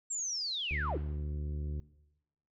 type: linear sweep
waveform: sine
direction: down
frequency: 7560 to 225.5 Hz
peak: -33 dBFS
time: 0.1-0.98 s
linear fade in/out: 10 ms
type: harmonic tone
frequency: 73.9 Hz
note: D2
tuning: 11 cents sharp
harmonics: 1 / 2 / 3 / 4 / 5 / 6 / 7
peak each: -34 / -42 / -53 / -53 / -51 / -62 / -63 dBFS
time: 0.71-1.8 s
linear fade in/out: 0 ms
effects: noise-tail reverb RT60 0.9 s tail -19 dB re dry